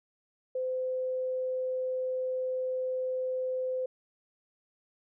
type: tone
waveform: sine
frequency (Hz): 513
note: C5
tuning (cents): -34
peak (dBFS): -29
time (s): 0.55-3.86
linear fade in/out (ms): 5
effects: none